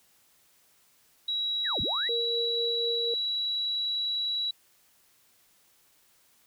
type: tone with pitch glide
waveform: sine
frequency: 3881 to 3910 Hz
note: B7 to B7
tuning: -31 to -18 cents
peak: -27 dBFS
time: 1.28-4.51 s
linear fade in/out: 5 ms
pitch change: +13 cents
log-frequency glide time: 1.95-2.24 s
type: linear two-way sweep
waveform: sine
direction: down then up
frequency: 2086 to 37.38 to 2086 Hz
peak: -32 dBFS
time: 1.64-2.09 s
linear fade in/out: 20 ms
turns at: 1.81 s
type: tone with tremolo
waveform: sine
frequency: 466.2 Hz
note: A#4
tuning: in tune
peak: -29 dBFS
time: 2.09-3.14 s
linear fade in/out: 2 ms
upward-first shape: sine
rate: 4.1 Hz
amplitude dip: 30%
effects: white hiss -64 dBFS RMS until 6.46 s